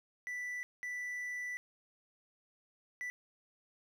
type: tone bursts at uneven times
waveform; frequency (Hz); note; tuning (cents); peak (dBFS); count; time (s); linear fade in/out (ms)
triangle; 1975.5; B6; 0; -36; 3; 0.27-0.63 / 0.83-1.57 / 3.01-3.1; 0
effects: none